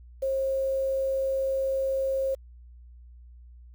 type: tone with quantisation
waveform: sine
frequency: 536 Hz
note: C5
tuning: 42 cents sharp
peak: -24 dBFS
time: 0.22-2.35 s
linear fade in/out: 10 ms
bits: 8
effects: added 60 Hz sine -46 dBFS peak until 3.74 s